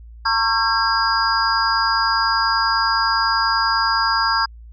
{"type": "tone cluster", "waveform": "sine", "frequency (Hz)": [912, 1099, 1350, 1612, 4895], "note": ["A#5", "C#6", "E6", "G6", "D#8"], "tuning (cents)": [-38, -15, 41, 48, -29], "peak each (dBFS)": -22, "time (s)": [0.25, 4.46], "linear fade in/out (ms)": 10, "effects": ["added 57 Hz sine -37 dBFS peak until 4.72 s"]}